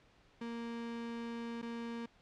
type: tone with dropouts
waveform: 35% pulse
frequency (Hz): 233.1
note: A#3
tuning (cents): 0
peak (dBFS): -38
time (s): 0.41-2.06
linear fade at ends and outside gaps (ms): 5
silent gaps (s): 1.617-1.626
effects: pink hiss -66 dBFS RMS until 2.21 s + low-pass 4000 Hz 12 dB/octave